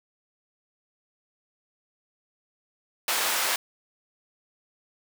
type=high-pass noise; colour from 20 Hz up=pink; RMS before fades=-26 dBFS; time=3.08-3.56 s; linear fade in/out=2 ms; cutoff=830 Hz; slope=12 dB/octave; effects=none